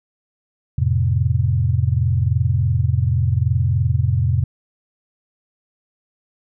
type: chord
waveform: sine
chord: F major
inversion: none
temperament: equal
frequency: 87.31 / 110 / 130.81 Hz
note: F2 / A2 / C3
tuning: 0 / 0 / 0 cents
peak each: -19 dBFS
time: 0.78-4.44 s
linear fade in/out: 5 ms
effects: none